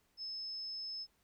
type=tone; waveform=sine; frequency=5220 Hz; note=E8; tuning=18 cents flat; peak=-40 dBFS; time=0.17-1.07 s; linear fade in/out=50 ms; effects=pink hiss -75 dBFS RMS until 1.23 s